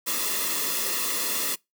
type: noise with comb filter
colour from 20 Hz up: white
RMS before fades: -27 dBFS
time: 0.06-1.56 s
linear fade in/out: 20 ms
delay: 1.3 ms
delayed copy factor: -0.75
effects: noise-tail reverb RT60 0.2 s tail -25 dB re dry + high-pass 200 Hz 12 dB/octave